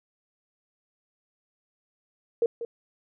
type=tone with echo; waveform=sine; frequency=466.2 Hz; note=A#4; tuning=in tune; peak=-19 dBFS; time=2.42-2.46 s; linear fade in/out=2 ms; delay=190 ms; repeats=1; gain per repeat=-11 dB; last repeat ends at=2.65 s; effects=none